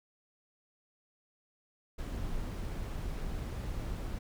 brown noise, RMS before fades -37 dBFS, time 1.98-4.19 s, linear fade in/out 10 ms, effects none

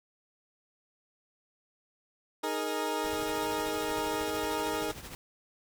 20% pulse chord, D# suspended fourth, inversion none, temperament equal with one note detuned, 310.2 / 415.3 / 466.2 Hz, D#4 / G#4 / A#4, -5 / 0 / 0 cents, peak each -30 dBFS, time 2.43-4.92 s, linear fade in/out 10 ms
pink noise with tremolo, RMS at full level -42 dBFS, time 3.04-5.15 s, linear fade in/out 0 ms, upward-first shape triangle, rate 13 Hz, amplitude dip 65%
effects none

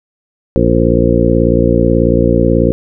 harmonic tone, 58.27 Hz, A#1, in tune, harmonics 1 / 2 / 3 / 4 / 5 / 6 / 8 / 9, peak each -16 / -16 / -16 / -16 / -16 / -16 / -16 / -16 dBFS, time 0.56-2.72 s, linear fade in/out 0 ms, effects none

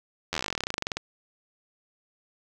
slowing click train, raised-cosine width 0.2 ms, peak -11 dBFS, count 25, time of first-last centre 0.33-0.97 s, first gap 11 ms, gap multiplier 1.07, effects none

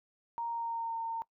sine tone with pitch glide, 932.3 to 912.6 Hz, A#5 to A#5, 0 to -37 cents, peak -33 dBFS, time 0.38-1.22 s, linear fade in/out 0 ms, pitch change -37 cents, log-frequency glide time 0.49-0.97 s, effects noise-tail reverb RT60 0.1 s tail -21 dB re dry

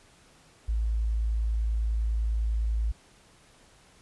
sine tone, 55 Hz, A1, in tune, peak -24 dBFS, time 0.68-2.92 s, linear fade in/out 10 ms, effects pink hiss -58 dBFS RMS until 4.01 s + resampled to 24000 Hz

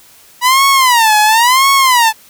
sawtooth tone with vibrato, 966 Hz, B5, 39 cents flat, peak -3 dBFS, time 0.41-2.13 s, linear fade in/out 50 ms, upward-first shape sine, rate 0.96 Hz, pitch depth 230 cents each way, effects white hiss -43 dBFS RMS until 2.29 s

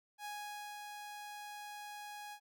sawtooth tone with ADSR envelope, 830 Hz, G#5, 1 cent flat, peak -38 dBFS, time 0.18-2.4 s, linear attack 70 ms, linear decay 520 ms, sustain -4 dB, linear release 73 ms, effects none

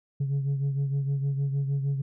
sine beating tone pair, 138.4 / 144.9 Hz, C#3 / D3, -2 / -23 cents, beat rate 6.5 Hz, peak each -23 / -31 dBFS, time 0.2-2.02 s, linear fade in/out 10 ms, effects tanh soft clip ceiling -22 dBFS

